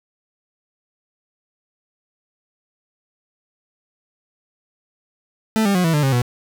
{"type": "tone with pitch steps", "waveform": "40% pulse", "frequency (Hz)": [220, 199.42, 180.77, 163.86, 148.54, 134.65, 122.05], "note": ["A3", "G3", "F#3", "E3", "D3", "C#3", "B2"], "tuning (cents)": [0, 30, -40, -10, 20, -50, -20], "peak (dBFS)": -14, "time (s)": [5.56, 6.218], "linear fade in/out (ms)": 0, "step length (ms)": 94, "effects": []}